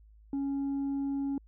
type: tone with tanh clipping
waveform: sine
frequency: 277.2 Hz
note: C#4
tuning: in tune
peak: -30 dBFS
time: 0.33-1.38 s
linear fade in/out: 2 ms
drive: 2 dB
effects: added 53 Hz sine -54 dBFS peak until 1.47 s